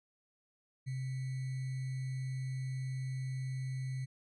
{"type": "tone with sample-and-hold", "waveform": "sine", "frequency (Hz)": 130.81, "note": "C3", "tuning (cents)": 0, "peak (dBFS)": -35, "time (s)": [0.86, 4.06], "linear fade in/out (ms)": 20, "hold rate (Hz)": 2100, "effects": ["resampled to 24000 Hz"]}